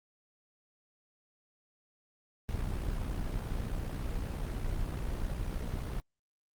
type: noise with amplitude modulation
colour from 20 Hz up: brown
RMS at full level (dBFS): -32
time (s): 2.49-6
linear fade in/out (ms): 0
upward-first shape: sine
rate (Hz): 61.3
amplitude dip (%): 50
effects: Opus 24 kbps